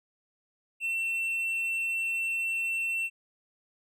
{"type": "tone", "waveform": "triangle", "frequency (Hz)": 2698, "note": "E7", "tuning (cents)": 40, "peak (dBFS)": -26, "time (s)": [0.8, 3.1], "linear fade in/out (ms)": 50, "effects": []}